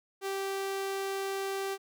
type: tone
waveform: sawtooth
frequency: 390.1 Hz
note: G4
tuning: 8 cents flat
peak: -28 dBFS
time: 0.21-1.78 s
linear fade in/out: 50 ms
effects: none